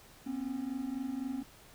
triangle tone pair together, 246.5 / 270.4 Hz, B3 / C#4, -3 / -43 cents, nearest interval major second, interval 160 cents, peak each -37 / -34 dBFS, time 0.26-1.43 s, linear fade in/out 10 ms, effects pink hiss -57 dBFS RMS until 1.74 s

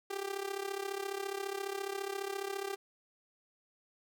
sawtooth tone with amplitude modulation, 394.2 Hz, G4, 10 cents sharp, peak -29 dBFS, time 0.1-2.76 s, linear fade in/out 10 ms, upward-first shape sine, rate 34.6 Hz, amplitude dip 80%, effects none

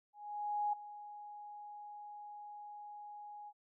sine tone with ADSR envelope, 830.6 Hz, G#5, in tune, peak -31 dBFS, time 0.13-3.53 s, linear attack 600 ms, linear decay 6 ms, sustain -16 dB, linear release 50 ms, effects none

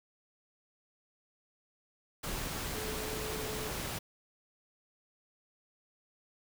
sine tone in noise, 431.8 Hz, A4, 33 cents flat, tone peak -41 dBFS, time 2.74-3.69 s, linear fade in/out 10 ms, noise pink, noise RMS -38 dBFS, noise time 2.23-3.99 s, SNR -6 dB, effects none

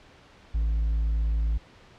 sine tone with hard clipping, 55 Hz, A1, in tune, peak -23 dBFS, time 0.54-1.58 s, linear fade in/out 10 ms, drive 2 dB, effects pink hiss -53 dBFS RMS until 1.98 s + low-pass 4000 Hz 12 dB/octave

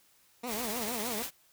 15% pulse tone with vibrato, 228 Hz, A#3, 38 cents flat, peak -29 dBFS, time 0.43-1.23 s, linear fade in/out 10 ms, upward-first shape triangle, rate 6.5 Hz, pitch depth 210 cents each way
white noise with tremolo, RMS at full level -36 dBFS, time 0.46-1.31 s, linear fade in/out 50 ms, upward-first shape triangle, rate 17 Hz, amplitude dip 30%
effects white hiss -65 dBFS RMS until 1.52 s

